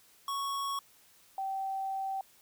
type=tone pair in turn; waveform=square / sine; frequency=1108.7 / 774.2 Hz; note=C#6 / G5; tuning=0 / -22 cents; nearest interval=tritone; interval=622 cents; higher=first; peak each=-33 / -32 dBFS; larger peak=second; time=0.28-0.79 / 1.38-2.21 s; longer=second; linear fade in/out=2 ms; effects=white hiss -62 dBFS RMS until 2.41 s